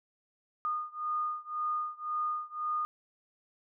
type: beating tone pair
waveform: sine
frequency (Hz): 1224 / 1225.9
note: D#6 / D#6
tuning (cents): -29 / -26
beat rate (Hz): 1.9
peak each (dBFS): -34 / -35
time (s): 0.65-2.85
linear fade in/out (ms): 0
effects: none